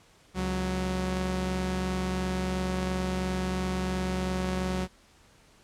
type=tone pair together; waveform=sawtooth; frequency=69.3 / 185 Hz; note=C#2 / F#3; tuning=0 / 0 cents; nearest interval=octave + perfect fourth; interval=1700 cents; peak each=-29 / -25 dBFS; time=0.34-4.88 s; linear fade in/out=50 ms; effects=pink hiss -59 dBFS RMS until 5.63 s + low-pass 9000 Hz 12 dB/octave